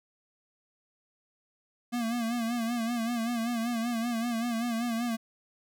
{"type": "tone with vibrato", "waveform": "square", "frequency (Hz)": 233.5, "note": "A#3", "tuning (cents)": 3, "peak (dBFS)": -29, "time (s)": [1.92, 5.17], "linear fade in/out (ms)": 20, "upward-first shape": "sine", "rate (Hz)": 5.2, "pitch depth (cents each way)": 72, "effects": []}